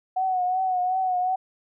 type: tone with vibrato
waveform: sine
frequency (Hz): 740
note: F#5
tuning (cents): 0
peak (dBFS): -21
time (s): 0.16-1.36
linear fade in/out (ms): 10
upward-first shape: triangle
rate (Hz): 2.7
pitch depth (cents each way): 52
effects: none